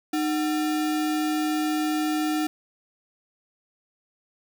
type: tone with sample-and-hold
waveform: sine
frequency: 307.1 Hz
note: D#4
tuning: 23 cents flat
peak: -22 dBFS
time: 0.13-2.47 s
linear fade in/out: 5 ms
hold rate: 1050 Hz
effects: none